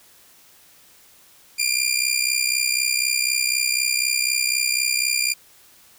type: tone with amplitude modulation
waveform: 15% pulse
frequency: 2395 Hz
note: D7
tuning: 33 cents sharp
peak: -9 dBFS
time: 1.58-5.34 s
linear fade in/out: 20 ms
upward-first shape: sine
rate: 64 Hz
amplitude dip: 75%
effects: white hiss -52 dBFS RMS until 5.98 s